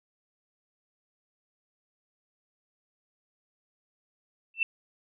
sine tone with exponential growth, 2677 Hz, E7, 26 cents sharp, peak -18 dBFS, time 4.54-4.63 s, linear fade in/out 2 ms, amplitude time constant 18 ms, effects none

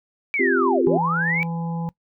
sine linear two-way sweep, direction down then up, 2336 to 312.4 to 2336 Hz, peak -20 dBFS, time 0.34-1.43 s, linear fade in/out 0 ms, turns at 0.85 s
sine chord, C suspended fourth, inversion none, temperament just, 261.6 / 348.8 / 392.4 Hz, C4 / F4 / G4, 0 / -2 / +2 cents, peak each -23 / -22 / -21 dBFS, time 0.39-0.98 s, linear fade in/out 10 ms
harmonic tone, 167.2 Hz, E3, 25 cents sharp, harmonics 1 / 3 / 5 / 6, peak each -24 / -38 / -34 / -43 dBFS, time 0.87-1.89 s, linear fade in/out 0 ms
effects noise-tail reverb RT60 0.1 s tail -21 dB re dry

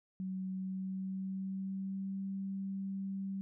sine tone with pitch glide, 188.1 to 194.28 Hz, F#3 to G3, +29 to -15 cents, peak -36 dBFS, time 0.2-3.41 s, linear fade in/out 0 ms, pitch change +56 cents, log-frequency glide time 0.49-2.23 s, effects none

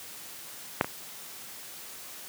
clicks, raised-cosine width 0.5 ms, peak -6 / -17 dBFS, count 2, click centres 0.811 / 0.845 s, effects white hiss -44 dBFS RMS until 2.28 s + high-pass 100 Hz 12 dB/octave

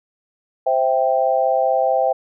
sine chord, C major, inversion none, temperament equal, 523.3 / 659.3 / 784 Hz, C5 / E5 / G5, 0 / 0 / 0 cents, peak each -19 dBFS, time 0.66-2.13 s, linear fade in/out 10 ms, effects none

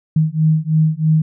sine beating tone pair, 155.56 / 158.66 Hz, D#3 / D#3, 0 / +34 cents, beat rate 3.1 Hz, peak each -15 dBFS, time 0.16-1.22 s, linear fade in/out 5 ms, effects none

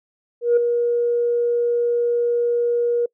sine tone with ADSR envelope, 476.6 Hz, A#4, 38 cents sharp, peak -9 dBFS, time 0.41-3.06 s, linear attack 160 ms, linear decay 6 ms, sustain -7 dB, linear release 6 ms, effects noise-tail reverb RT60 0.1 s tail -25 dB re dry + tanh soft clip ceiling -9 dBFS

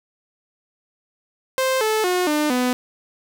sawtooth tone with pitch steps, 523.3 / 435 / 361.6 / 300.6 / 249.8 Hz, C5 / A4 / F#4 / D4 / B3, 0 / -20 / -40 / +40 / +20 cents, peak -14 dBFS, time 1.58-2.73 s, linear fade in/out 0 ms, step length 230 ms, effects none

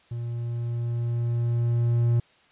triangle tone with level ramp, 118.3 Hz, A#2, 26 cents sharp, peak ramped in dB -27 to -16 dBFS, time 0.11-2.2 s, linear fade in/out 5 ms, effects white hiss -59 dBFS RMS until 2.51 s + resampled to 8000 Hz

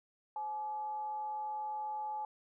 sine tone with frequency modulation, 852 Hz, G#5, 44 cents sharp, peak -36 dBFS, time 0.36-2.25 s, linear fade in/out 2 ms, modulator 327 Hz, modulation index 0.21, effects none

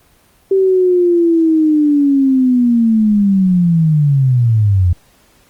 sine linear sweep, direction down, 388.8 to 85.3 Hz, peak -8 dBFS, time 0.51-4.93 s, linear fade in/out 5 ms, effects pink hiss -51 dBFS RMS until 5.49 s + Opus 24 kbps

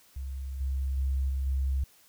sine tone with level steps, 67 Hz, C2, 42 cents sharp, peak -33 / -27 / -25 / -27 / -25 dBFS, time 0.16-1.84 s, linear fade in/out 5 ms, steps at 0.6 / 0.97 / 1.29 / 1.46 s, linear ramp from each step 10 ms, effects white hiss -60 dBFS RMS until 2.08 s

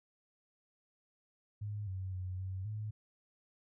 sine tone with pitch steps, 104 / 94.2 / 92.1 / 94.4 / 106.8 Hz, G#2 / F#2 / F#2 / F#2 / G#2, +3 / +32 / -7 / +35 / +49 cents, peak -37 dBFS, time 1.61-2.91 s, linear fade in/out 10 ms, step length 260 ms, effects none

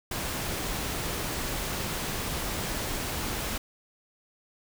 pink noise, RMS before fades -32 dBFS, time 0.11-3.58 s, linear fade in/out 5 ms, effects none

